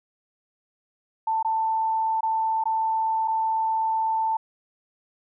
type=tone with dropouts; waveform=sine; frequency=888 Hz; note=A5; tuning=16 cents sharp; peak=-21 dBFS; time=1.27-4.37 s; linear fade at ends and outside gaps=5 ms; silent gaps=1.428-1.447 / 2.208-2.23 / 2.639-2.655 / 3.277-3.28 s; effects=none